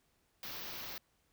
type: band-stop noise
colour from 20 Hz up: white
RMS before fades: -44 dBFS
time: 0.43-0.98 s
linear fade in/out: 2 ms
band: 5800 to 14000 Hz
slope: 48 dB/octave
effects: pink hiss -75 dBFS RMS until 1.32 s